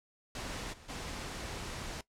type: noise with level steps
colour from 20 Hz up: pink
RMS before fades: -40 / -55 / -41 dBFS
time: 0.35-2.01 s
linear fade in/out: 2 ms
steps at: 0.72 / 0.88 s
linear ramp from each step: 20 ms
effects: noise-tail reverb RT60 0.1 s tail -18 dB re dry + low-pass 8000 Hz 12 dB/octave